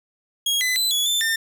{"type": "tone with pitch steps", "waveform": "sawtooth", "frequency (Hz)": [3288, 2011, 4023, 3389, 3541, 1804], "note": ["G#7", "B6", "B7", "G#7", "A7", "A6"], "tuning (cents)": [-18, 31, 31, 34, 10, 43], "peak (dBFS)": -16, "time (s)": [0.46, 1.36], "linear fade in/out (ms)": 5, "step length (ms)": 150, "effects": []}